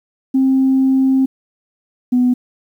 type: tone pair in turn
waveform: sine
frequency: 265 / 248.5 Hz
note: C4 / B3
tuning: +22 / +11 cents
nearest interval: minor second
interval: 111 cents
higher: first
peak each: -9 dBFS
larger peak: neither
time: 0.34-1.26 / 2.12-2.34 s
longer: first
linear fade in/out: 10 ms
effects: tanh soft clip ceiling -6 dBFS + 8-bit